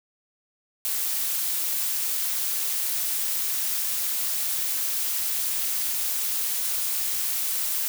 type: noise with amplitude modulation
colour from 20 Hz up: blue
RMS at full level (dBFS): -24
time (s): 0.85-7.88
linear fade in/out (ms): 0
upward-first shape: sine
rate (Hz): 270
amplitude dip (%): 55
effects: none